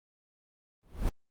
brown noise with exponential growth, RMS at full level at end -24 dBFS, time 0.83-1.09 s, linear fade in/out 2 ms, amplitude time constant 56 ms, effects Opus 32 kbps

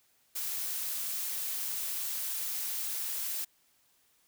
blue noise, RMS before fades -35 dBFS, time 0.35-3.45 s, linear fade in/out 10 ms, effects white hiss -69 dBFS RMS until 4.27 s

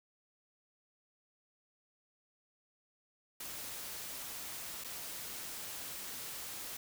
white noise with dropouts, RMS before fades -44 dBFS, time 3.4-6.77 s, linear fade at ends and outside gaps 5 ms, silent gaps 4.839-4.844 s, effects none

